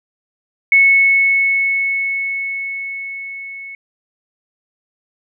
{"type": "tone with level ramp", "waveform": "sine", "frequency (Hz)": 2202, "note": "C#7", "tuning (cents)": -12, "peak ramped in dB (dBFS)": [-6, -29], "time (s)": [0.72, 3.75], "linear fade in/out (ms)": 2, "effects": []}